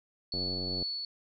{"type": "tone with tremolo", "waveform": "sine", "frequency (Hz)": 4427, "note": "C#8", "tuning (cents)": -3, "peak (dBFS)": -31, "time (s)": [0.32, 1.05], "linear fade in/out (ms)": 2, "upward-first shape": "triangle", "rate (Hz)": 2.5, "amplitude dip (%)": 35}
{"type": "click train", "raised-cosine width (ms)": 2, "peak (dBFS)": -26, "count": 45, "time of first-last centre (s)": [0.34, 0.826], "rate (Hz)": 90.6}
{"effects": []}